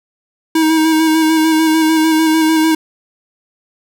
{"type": "tone with vibrato", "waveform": "square", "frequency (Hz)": 317.7, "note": "D#4", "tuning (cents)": 36, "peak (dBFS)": -10, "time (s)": [0.55, 2.75], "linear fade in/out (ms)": 5, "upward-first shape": "square", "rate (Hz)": 6.7, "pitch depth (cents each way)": 21, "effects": []}